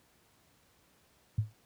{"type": "tone with exponential decay", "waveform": "sine", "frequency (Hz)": 107.7, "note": "A2", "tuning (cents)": -37, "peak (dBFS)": -22, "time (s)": [1.38, 1.53], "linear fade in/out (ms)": 5, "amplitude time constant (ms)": 31, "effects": ["pink hiss -67 dBFS RMS until 1.65 s", "high-pass 60 Hz 12 dB/octave"]}